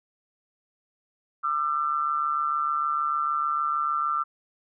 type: tone pair together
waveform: sine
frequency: 1197.4 / 1344 Hz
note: D6 / E6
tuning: +33 / +33 cents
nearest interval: major second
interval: 200 cents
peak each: -26 dBFS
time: 1.43-4.24 s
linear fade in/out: 20 ms
effects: none